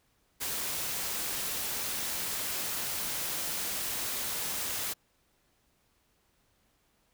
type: noise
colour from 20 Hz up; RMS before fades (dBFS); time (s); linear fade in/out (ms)
white; -34; 0.4-4.94; 20
effects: pink hiss -71 dBFS RMS until 7.13 s